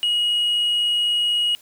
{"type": "tone", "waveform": "sine", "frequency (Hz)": 2896, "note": "F#7", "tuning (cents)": -38, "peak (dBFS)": -15, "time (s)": [0.03, 1.55], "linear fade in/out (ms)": 0, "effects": ["tanh soft clip ceiling -16 dBFS", "white hiss -51 dBFS RMS until 1.61 s"]}